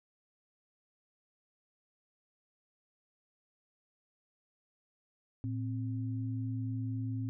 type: tone pair together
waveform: sine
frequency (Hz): 112 / 262.3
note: A2 / C4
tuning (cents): +31 / +4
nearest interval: octave + minor third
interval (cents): 1473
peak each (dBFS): -34 / -39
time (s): 5.44-7.29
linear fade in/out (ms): 0
effects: none